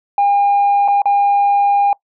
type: tone with dropouts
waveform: sine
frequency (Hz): 807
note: G#5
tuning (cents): -50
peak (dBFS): -8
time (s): 0.18-1.93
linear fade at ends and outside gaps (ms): 2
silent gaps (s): 0.879-0.883 / 1.019-1.056
effects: noise-tail reverb RT60 0.1 s tail -23 dB re dry + tanh soft clip ceiling -8 dBFS